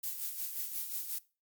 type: noise with tremolo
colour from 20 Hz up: violet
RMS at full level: -36 dBFS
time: 0.03-1.19 s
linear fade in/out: 10 ms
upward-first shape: sine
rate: 5.6 Hz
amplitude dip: 55%
effects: noise-tail reverb RT60 0.3 s tail -20 dB re dry + Opus 48 kbps